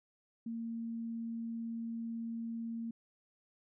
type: tone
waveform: sine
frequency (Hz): 229.5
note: A#3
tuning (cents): -27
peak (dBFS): -37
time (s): 0.46-2.91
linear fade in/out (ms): 5
effects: none